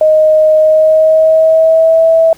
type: tone with pitch glide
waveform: sine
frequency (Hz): 622.3 to 652.9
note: D#5 to E5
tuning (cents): 0 to -17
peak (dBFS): -4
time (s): 0.01-2.33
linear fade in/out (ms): 2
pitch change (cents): +83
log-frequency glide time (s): 0.58-2.05
effects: pink hiss -42 dBFS RMS until 2.37 s